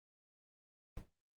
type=noise with exponential decay; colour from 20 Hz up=brown; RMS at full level=-42 dBFS; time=0.97-1.11 s; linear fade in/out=1 ms; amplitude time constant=29 ms; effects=noise-tail reverb RT60 0.2 s tail -17 dB re dry + Opus 24 kbps